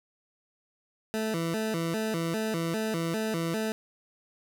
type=tone with vibrato; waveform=20% pulse; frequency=190.7 Hz; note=G3; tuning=47 cents flat; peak=-23 dBFS; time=1.14-3.72 s; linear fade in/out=0 ms; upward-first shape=square; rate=2.5 Hz; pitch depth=240 cents each way; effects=none